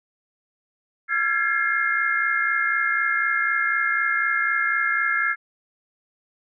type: tone cluster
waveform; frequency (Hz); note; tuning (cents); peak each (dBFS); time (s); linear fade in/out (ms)
sine; 1364 / 1648 / 1712 / 2122; F6 / G#6 / A6 / C7; -41 / -14 / -48 / +24; -25; 1.08-5.36; 50
effects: none